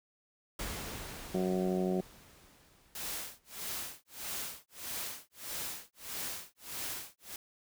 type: noise with exponential decay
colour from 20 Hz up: pink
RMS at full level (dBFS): -38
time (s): 0.59-3.95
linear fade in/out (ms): 5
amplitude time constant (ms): 730
type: harmonic tone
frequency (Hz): 92.5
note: F#2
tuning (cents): 0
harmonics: 2 / 3 / 4 / 5 / 6 / 7 / 8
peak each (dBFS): -32 / -42 / -33 / -44 / -41 / -42 / -43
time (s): 1.34-2.01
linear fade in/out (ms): 5
type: noise with tremolo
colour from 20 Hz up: white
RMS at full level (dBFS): -38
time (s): 2.95-7.36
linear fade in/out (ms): 2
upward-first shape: sine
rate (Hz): 1.6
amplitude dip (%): 100
effects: none